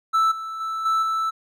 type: tone with level steps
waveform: triangle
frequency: 1318.5 Hz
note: E6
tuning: in tune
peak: -14 / -27 / -23 / -16 / -19 dBFS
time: 0.13-1.31 s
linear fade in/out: 20 ms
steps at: 0.31 / 0.6 / 0.85 / 1.02 s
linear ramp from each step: 10 ms
effects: none